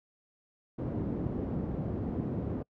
pink band-pass noise, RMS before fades -34 dBFS, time 0.78-2.63 s, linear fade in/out 10 ms, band 100 to 350 Hz, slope 12 dB/octave, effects noise-tail reverb RT60 0.1 s tail -26 dB re dry

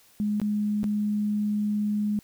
sine tone with dropouts, 208.8 Hz, G#3, 10 cents sharp, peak -23 dBFS, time 0.2-2.19 s, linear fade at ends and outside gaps 0 ms, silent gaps 0.4-0.416 / 0.832-0.841 s, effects white hiss -58 dBFS RMS until 2.23 s

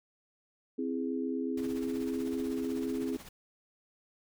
sine chord, C augmented, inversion none, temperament equal, 261.6 / 329.6 / 415.3 Hz, C4 / E4 / G#4, 0 / 0 / 0 cents, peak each -33 / -37 / -37 dBFS, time 0.78-3.17 s, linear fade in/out 10 ms
pink noise with tremolo, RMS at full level -47 dBFS, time 1.57-3.29 s, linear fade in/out 5 ms, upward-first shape triangle, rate 16 Hz, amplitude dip 65%
effects none

